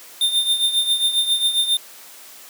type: tone with tremolo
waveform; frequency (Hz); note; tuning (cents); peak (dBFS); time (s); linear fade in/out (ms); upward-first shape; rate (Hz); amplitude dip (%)
square; 3618; A7; +48; -14; 0.21-1.77; 2; triangle; 7.4; 75
effects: white hiss -42 dBFS RMS until 2.49 s + high-pass 300 Hz 12 dB/octave